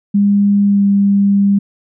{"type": "tone with pitch glide", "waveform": "sine", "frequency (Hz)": [202.1, 199.78], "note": ["G#3", "G3"], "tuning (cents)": [-47, 33], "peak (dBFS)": -8, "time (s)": [0.14, 1.59], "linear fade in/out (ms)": 10, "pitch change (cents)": -20, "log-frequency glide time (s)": [0.64, 0.84], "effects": []}